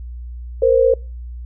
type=tone pair together; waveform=sine; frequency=466.2 / 523.3 Hz; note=A#4 / C5; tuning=0 / 0 cents; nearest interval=major second; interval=200 cents; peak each=-13 dBFS; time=0.62-0.94 s; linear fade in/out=5 ms; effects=noise-tail reverb RT60 0.3 s tail -25 dB re dry + added 60 Hz sine -28 dBFS peak until 1.45 s